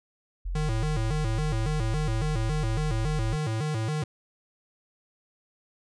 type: tone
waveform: sine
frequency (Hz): 43.65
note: F1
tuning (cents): 0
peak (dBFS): -28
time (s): 0.45-3.36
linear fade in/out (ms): 10
type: tone with vibrato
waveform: square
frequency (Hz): 130.2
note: C3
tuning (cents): -8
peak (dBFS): -27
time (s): 0.55-4.04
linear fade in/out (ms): 5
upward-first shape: square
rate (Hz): 3.6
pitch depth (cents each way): 280
effects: resampled to 22050 Hz